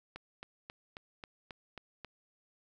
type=click train; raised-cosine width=0.3 ms; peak=-28 dBFS; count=8; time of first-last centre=0.16-2.047 s; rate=3.71 Hz; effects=none